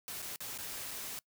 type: noise with dropouts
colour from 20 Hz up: white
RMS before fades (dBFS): -42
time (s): 0.08-1.19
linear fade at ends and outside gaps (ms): 0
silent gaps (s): 0.22-0.225 / 0.36-0.405 / 0.577-0.586 / 0.909-0.913
effects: noise-tail reverb RT60 0.1 s tail -24 dB re dry